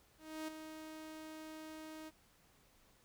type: tone with ADSR envelope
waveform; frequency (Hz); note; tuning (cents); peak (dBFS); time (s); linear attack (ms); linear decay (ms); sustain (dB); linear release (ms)
sawtooth; 313.5; D#4; +13; -36; 0.18-2.11; 300; 8; -8; 32
effects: pink hiss -69 dBFS RMS until 3.04 s